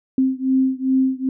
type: beating tone pair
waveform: sine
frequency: 261.6 / 264.1 Hz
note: C4 / C4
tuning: 0 / +16 cents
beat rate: 2.5 Hz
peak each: -18 / -19 dBFS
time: 0.18-1.29 s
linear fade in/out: 2 ms
effects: none